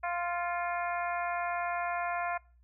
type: harmonic tone with a mistuned harmonic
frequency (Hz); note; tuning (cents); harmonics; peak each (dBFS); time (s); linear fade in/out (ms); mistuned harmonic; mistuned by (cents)
348.3; F4; -5; 2 / 3 / 4 / 5 / 6 / 7; -33 / -37 / -39 / -41 / -43 / -44; 0.03-2.38; 10; 6; +33
effects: noise-tail reverb RT60 0.4 s tail -24 dB re dry + added 60 Hz sine -59 dBFS peak until 2.63 s